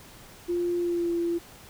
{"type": "tone with pitch glide", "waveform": "sine", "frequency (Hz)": [349.2, 341.2], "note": ["F4", "F4"], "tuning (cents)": [0, -40], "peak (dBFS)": -24, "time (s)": [0.48, 1.39], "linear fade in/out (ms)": 20, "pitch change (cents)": -40, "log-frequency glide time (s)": [0.79, 1.11], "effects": ["pink hiss -49 dBFS RMS until 1.69 s"]}